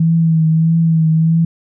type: tone with vibrato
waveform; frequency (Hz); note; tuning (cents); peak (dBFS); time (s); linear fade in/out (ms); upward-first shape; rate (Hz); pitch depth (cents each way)
sine; 162.2; E3; -28; -9; 0-1.45; 5; triangle; 1.6; 40
effects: none

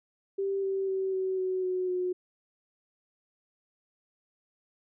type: tone with pitch steps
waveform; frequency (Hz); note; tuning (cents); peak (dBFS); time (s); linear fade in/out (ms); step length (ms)
sine; 392 / 387.1 / 382.2 / 377.3 / 372.6 / 367.9 / 363.2; G4 / G4 / G4 / F#4 / F#4 / F#4 / F#4; 0 / -22 / -44 / +34 / +12 / -10 / -32; -27; 0.38-2.13; 10; 250
effects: none

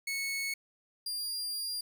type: tone pair in turn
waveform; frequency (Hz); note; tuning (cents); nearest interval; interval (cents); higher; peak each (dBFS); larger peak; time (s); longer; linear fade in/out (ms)
sawtooth; 2204 / 4799; C#7 / D8; -11 / +37; octave + minor second; 1348; second; -29 / -31; first; 0.07-0.54 / 1.06-1.81; second; 5
effects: none

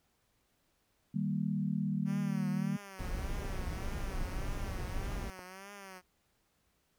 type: chord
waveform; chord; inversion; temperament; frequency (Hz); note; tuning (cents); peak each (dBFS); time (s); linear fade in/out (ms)
sine; Eb major; none; equal; 155.56 / 196 / 233.1; Eb3 / G3 / Bb3; 0 / 0 / 0; -35 / -33 / -38; 1.14-2.77; 10
type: tone with vibrato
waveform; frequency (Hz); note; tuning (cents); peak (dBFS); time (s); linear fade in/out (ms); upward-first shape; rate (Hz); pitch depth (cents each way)
5% pulse; 192; G3; -36; -36; 2.05-6.02; 50; triangle; 1.7; 110
type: noise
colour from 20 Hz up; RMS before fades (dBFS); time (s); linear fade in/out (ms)
brown; -37; 2.99-5.3; 0
type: clicks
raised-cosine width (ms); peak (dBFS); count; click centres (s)
1; -32; 2; 5.12 / 5.392
effects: pink hiss -75 dBFS RMS until 6.98 s

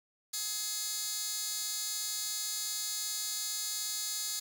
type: tone with high-pass filter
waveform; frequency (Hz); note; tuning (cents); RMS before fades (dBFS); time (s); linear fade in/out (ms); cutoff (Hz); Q
15% pulse; 422.7; G#4; +31; -36; 0.33-4.4; 10; 5500; 1.5
effects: none

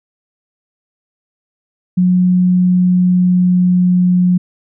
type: tone with pitch glide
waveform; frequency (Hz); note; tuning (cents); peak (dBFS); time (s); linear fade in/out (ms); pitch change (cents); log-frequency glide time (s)
sine; 181.3 to 179.94; F#3 to F#3; -35 to -48; -8; 1.97-4.38; 10; -13; 2.32-4.23
effects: none

